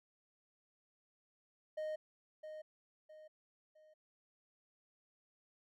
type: tone with echo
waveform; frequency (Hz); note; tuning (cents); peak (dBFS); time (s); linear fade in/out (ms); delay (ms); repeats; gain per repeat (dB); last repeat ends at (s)
triangle; 619; D#5; -9; -36; 1.77-1.96; 10; 660; 3; -8; 3.94
effects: none

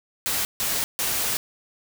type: noise bursts at uneven times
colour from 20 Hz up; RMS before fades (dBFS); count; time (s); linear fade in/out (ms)
white; -25; 3; 0.26-0.45 / 0.6-0.84 / 0.99-1.37; 0
effects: none

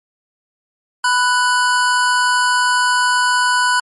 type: tone pair together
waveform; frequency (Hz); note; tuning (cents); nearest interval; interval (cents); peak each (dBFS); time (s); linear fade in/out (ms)
square; 993.6 / 1480; B5 / F#6; +10 / 0; perfect fifth; 690; -16; 1.04-3.8; 5
effects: MP3 48 kbps

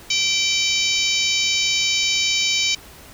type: harmonic tone with a mistuned harmonic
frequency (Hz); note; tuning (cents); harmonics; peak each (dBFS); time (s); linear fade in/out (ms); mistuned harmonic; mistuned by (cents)
765; G5; -42; 3 / 4 / 5 / 6 / 7 / 8 / 9; -23 / -24 / -25 / -26 / -26 / -27 / -28; 0.1-2.75; 5; 3; +29
effects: pink hiss -43 dBFS RMS until 3.13 s

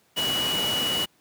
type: tone in noise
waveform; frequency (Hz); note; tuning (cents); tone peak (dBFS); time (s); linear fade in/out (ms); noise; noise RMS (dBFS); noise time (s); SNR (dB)
sine; 2931; F#7; -17; -24; 0.16-1.06; 20; pink; -29; 0.16-1.06; +2
effects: pink hiss -63 dBFS RMS until 1.2 s + high-pass 150 Hz 12 dB/octave

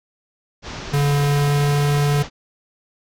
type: low-pass noise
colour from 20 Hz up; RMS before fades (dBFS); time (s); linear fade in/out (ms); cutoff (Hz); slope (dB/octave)
pink; -32; 0.62-2.3; 50; 6400; 48
type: tone with pitch glide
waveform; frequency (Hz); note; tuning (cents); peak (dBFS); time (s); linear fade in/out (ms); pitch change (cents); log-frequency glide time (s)
square; 143.3 to 144.71; D3 to D3; -42 to -25; -16; 0.93-2.23; 10; +17; 1.06-1.91
effects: none

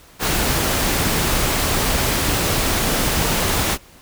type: noise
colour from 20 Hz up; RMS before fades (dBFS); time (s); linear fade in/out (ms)
pink; -19; 0.19-3.78; 50
effects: pink hiss -47 dBFS RMS until 4.01 s

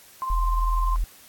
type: tone with tremolo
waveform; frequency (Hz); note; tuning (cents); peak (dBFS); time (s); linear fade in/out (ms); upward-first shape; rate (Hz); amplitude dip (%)
sine; 1046.5; C6; 0; -24; 0.22-0.96; 0; sine; 20; 45
type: tone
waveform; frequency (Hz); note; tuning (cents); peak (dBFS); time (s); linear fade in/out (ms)
sine; 41.2; E1; 0; -20; 0.3-1.04; 0
effects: white hiss -50 dBFS RMS until 1.28 s + AAC 64 kbps

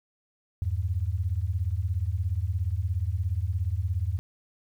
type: beating tone pair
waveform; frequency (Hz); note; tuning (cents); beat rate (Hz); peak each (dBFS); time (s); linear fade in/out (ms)
sine; 81.9 / 98.9; E2 / G2; -11 / +16; 17; -28; 0.62-4.19; 0
effects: 10-bit

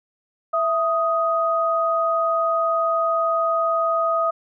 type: tone pair together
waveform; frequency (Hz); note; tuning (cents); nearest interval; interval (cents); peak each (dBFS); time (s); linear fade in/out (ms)
sine; 661.6 / 1249; E5 / D#6; +6 / +6; major seventh; 1100; -21 / -20; 0.53-4.31; 10
effects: none

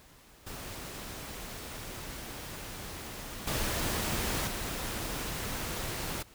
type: noise with level steps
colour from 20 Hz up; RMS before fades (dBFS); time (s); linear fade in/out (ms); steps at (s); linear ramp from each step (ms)
pink; -42 / -32 / -36; 0.46-6.23; 10; 3.47 / 4.47; 5
effects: pink hiss -57 dBFS RMS until 6.34 s

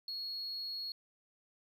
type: tone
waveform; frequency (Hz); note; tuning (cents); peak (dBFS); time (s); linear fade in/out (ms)
triangle; 4323; C#8; -44; -36; 0.08-0.92; 2
effects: tanh soft clip ceiling -33 dBFS + 13-bit

